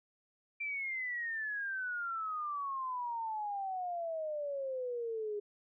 sine exponential sweep, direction down, 2364 to 408.7 Hz, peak -35 dBFS, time 0.6-5.4 s, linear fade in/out 10 ms, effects none

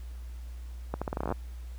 accelerating click train, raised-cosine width 1 ms, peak -17 dBFS, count 13, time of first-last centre 0.94-1.323 s, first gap 76 ms, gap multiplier 0.82, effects added 60 Hz sine -38 dBFS peak until 1.78 s + pink hiss -59 dBFS RMS until 1.78 s

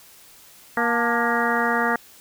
harmonic tone with a mistuned harmonic, 236 Hz, A#3, 22 cents sharp, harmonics 1 / 2 / 3 / 4 / 5 / 6 / 7 / 8, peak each -27 / -27 / -27 / -27 / -27 / -27 / -27 / -27 dBFS, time 0.77-1.96 s, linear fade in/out 2 ms, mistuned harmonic 4, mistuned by -89 cents, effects white hiss -49 dBFS RMS until 2.2 s

